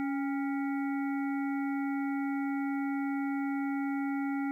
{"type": "harmonic tone with a mistuned harmonic", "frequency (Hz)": 278.8, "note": "C#4", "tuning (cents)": 10, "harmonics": [1, 3, 5, 7, 8], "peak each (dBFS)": [-30, -40, -44, -47, -48], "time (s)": [0, 4.51], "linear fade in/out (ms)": 0, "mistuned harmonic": 3, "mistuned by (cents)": -60, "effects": ["11-bit"]}